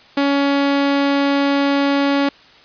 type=tone; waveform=sawtooth; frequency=280.6 Hz; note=C#4; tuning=21 cents sharp; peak=-10 dBFS; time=0.17-2.29 s; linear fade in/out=5 ms; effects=white hiss -46 dBFS RMS until 2.64 s + resampled to 11025 Hz